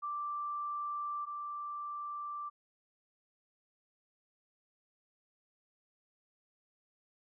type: tone pair in turn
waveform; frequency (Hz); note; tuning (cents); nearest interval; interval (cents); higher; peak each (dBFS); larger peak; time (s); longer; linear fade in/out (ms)
sine; 1174.7 / 1174.7; D6 / D6; 0 / 0; unison; 0; neither; -35 / -38; first; 0.02-1.26 / 1.26-2.5; neither; 20
effects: none